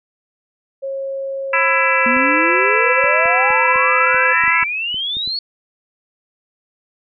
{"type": "tone with pitch glide", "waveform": "sine", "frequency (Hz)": [543, 512.5], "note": ["C#5", "C5"], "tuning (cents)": [-36, -36], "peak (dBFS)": -21, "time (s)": [0.82, 4.34], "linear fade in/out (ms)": 20, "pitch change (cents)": -100, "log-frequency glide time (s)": [1.46, 2.52]}
{"type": "harmonic tone", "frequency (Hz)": 333, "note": "E4", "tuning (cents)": 18, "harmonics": [3, 4, 5, 6, 7, 8], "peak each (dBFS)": [-20, -20, -20, -20, -20, -20], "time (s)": [1.53, 4.64], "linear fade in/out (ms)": 5}
{"type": "exponential sweep", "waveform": "sine", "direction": "up", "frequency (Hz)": [233.1, 4454], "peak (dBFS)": -19, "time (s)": [2.06, 5.39], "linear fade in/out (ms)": 2}
{"type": "clicks", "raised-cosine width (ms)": 3, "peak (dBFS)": -24, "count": 12, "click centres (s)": [2.167, 3.041, 3.257, 3.505, 3.759, 4.145, 4.438, 4.479, 4.628, 4.944, 5.169, 5.276]}
{"effects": []}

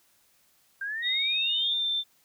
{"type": "exponential sweep", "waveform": "sine", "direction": "up", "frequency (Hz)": [1568, 3499], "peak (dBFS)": -30, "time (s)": [0.81, 1.74], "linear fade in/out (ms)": 5}
{"type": "tone with pitch glide", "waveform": "sine", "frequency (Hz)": [3719, 3563], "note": ["A#7", "A7"], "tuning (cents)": [-5, 21], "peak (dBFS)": -25, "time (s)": [1.02, 2.04], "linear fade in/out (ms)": 50, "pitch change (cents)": -74, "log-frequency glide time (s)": [1.32, 1.9]}
{"effects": ["white hiss -65 dBFS RMS until 2.24 s"]}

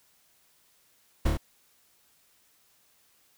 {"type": "noise with echo", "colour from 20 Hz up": "brown", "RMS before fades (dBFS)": -22, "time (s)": [1.25, 1.29], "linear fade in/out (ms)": 10, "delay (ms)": 28, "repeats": 3, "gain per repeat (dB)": -2, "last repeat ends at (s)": 1.374, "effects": ["white hiss -65 dBFS RMS until 3.37 s"]}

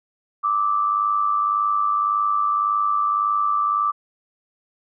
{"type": "tone pair together", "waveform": "sine", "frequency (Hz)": [1174, 1275.8], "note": ["D6", "D#6"], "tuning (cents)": [-1, 43], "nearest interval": "minor second", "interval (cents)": 144, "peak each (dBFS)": [-18, -26], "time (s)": [0.43, 3.92], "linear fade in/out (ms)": 20, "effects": []}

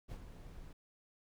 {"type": "noise with ADSR envelope", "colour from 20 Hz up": "brown", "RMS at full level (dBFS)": -43, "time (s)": [0.08, 0.73], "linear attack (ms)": 36, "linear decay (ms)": 63, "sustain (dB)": -8, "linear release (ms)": 5, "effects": []}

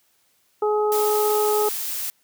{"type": "harmonic tone", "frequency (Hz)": 422, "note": "G#4", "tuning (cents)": 28, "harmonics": [1, 2, 3], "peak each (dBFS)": [-19, -25, -29], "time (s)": [0.62, 1.69], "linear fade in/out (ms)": 5}
{"type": "noise", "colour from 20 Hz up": "blue", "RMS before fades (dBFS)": -28, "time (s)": [0.92, 2.1], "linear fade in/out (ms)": 0}
{"effects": ["white hiss -64 dBFS RMS until 2.23 s", "high-pass 80 Hz 12 dB/octave"]}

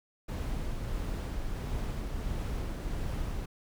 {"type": "noise with tremolo", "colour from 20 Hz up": "brown", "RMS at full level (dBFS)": -33, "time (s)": [0.28, 3.46], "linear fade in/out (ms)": 10, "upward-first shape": "triangle", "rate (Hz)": 1.5, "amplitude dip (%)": 25, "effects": []}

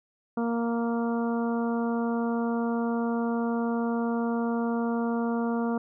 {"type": "harmonic tone", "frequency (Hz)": 233.1, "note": "A#3", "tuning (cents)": 0, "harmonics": [1, 2, 3, 4, 5, 6], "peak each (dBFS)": [-26, -32, -36, -38, -40, -42], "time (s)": [0.37, 5.78], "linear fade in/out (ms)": 5, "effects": []}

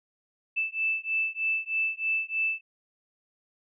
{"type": "beating tone pair", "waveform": "sine", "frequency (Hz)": [2637, 2640.2], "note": ["E7", "E7"], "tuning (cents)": [0, 2], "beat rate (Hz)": 3.2, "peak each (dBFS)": -29, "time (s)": [0.56, 2.61], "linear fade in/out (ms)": 20, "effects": []}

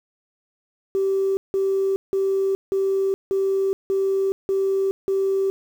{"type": "tone bursts", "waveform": "sine", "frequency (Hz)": 388, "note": "G4", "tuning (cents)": -18, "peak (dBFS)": -17, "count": 8, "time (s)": [0.95, 5.5], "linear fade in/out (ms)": 0, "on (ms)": 420, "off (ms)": 170, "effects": ["tanh soft clip ceiling -14 dBFS", "8-bit"]}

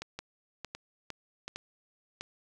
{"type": "two click trains", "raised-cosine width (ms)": 0.2, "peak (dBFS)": [-21, -21], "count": [4, 4], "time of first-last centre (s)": [[0.19, 1.56], [0.02, 2.21]], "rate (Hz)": [2.19, 1.37], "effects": []}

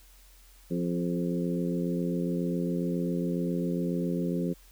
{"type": "harmonic tone with a mistuned harmonic", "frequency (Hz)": 87.31, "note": "F2", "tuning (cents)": 0, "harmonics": [2, 3, 4, 5, 6], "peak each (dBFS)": [-29, -33, -35, -37, -39], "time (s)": [0.7, 4.54], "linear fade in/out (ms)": 20, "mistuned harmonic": 5, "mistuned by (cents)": -21, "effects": ["added 44 Hz sine -54 dBFS peak until 4.71 s", "white hiss -59 dBFS RMS until 4.71 s"]}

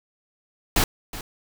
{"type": "noise with echo", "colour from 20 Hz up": "pink", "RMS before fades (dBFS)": -19, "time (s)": [0.76, 0.84], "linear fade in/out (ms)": 2, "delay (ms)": 370, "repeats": 1, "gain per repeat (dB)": -15, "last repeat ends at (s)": 1.21, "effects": []}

